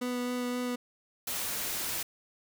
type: tone with vibrato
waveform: 30% pulse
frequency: 246.9 Hz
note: B3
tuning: in tune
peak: -28 dBFS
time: 0.01-0.76 s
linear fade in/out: 10 ms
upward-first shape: sine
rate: 3.8 Hz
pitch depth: 9 cents each way
type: noise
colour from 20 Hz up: white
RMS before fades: -34 dBFS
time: 1.27-2.03 s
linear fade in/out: 5 ms
effects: none